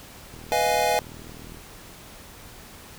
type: click train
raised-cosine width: 3 ms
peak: -30 dBFS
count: 50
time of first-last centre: 0.34-1.571 s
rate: 39.8 Hz
type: chord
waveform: square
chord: F half-diminished seventh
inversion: second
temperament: equal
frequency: 493.9 / 622.3 / 698.5 / 830.6 Hz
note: Cb5 / Eb5 / F5 / Ab5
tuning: 0 / 0 / 0 / 0 cents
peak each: -28 / -27 / -26 / -25 dBFS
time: 0.52-0.99 s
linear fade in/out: 0 ms
effects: pink hiss -45 dBFS RMS until 2.98 s